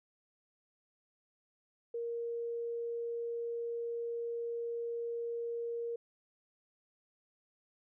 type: tone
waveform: sine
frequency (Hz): 468.1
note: A#4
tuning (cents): +7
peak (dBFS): -35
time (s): 1.94-5.96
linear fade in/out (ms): 5
effects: none